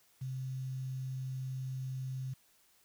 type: tone with quantisation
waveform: sine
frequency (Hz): 130.81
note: C3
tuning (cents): 0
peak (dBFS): -36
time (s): 0.21-2.34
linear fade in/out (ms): 10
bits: 10
effects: white hiss -68 dBFS RMS until 2.84 s